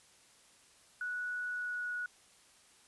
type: tone with pitch glide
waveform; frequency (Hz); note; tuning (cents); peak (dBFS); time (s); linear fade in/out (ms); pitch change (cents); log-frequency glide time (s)
sine; 1471 to 1461.7; F#6 to F#6; -11 to -22; -35; 1.01-2.06; 2; -11; 1.51-1.84
effects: white hiss -63 dBFS RMS until 2.87 s + resampled to 24000 Hz